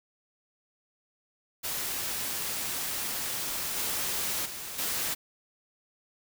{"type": "noise with level steps", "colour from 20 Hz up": "white", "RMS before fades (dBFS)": [-33, -31, -39, -31], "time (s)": [1.63, 5.15], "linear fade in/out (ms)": 20, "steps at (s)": [3.76, 4.45, 4.78], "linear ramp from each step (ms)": 10, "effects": []}